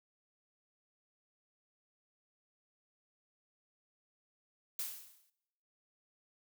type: noise with exponential decay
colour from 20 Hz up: blue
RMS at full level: -36 dBFS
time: 4.79-5.3 s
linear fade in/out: 2 ms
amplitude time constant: 110 ms
effects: noise-tail reverb RT60 1.0 s tail -24 dB re dry